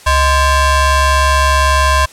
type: ring-modulated tone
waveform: 35% pulse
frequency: 554.4 Hz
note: C#5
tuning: in tune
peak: -4 dBFS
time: 0.06-2.06 s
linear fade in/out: 10 ms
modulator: 485 Hz
effects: white hiss -39 dBFS RMS until 2.12 s + low-pass 10000 Hz 12 dB/octave